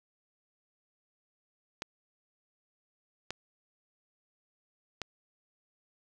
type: clicks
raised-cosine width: 0.2 ms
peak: -18 dBFS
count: 3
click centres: 1.821 / 3.306 / 5.017 s
effects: none